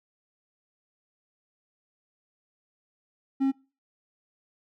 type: tone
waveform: triangle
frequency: 270 Hz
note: C#4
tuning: 45 cents flat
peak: -19 dBFS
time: 3.4-3.52 s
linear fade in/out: 20 ms
effects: noise-tail reverb RT60 0.3 s tail -21 dB re dry